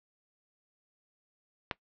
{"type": "click", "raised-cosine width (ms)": 0.3, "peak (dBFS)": -14, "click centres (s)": 1.712, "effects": ["noise-tail reverb RT60 0.1 s tail -20 dB re dry", "low-pass 4000 Hz 12 dB/octave"]}